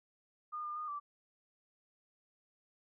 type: tone with pitch steps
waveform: sine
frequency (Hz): 1219 / 1204 / 1225 / 1164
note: D#6 / D6 / D#6 / D6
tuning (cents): -36 / +43 / -27 / -16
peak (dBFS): -38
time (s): 0.52-1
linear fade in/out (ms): 20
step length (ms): 120
effects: none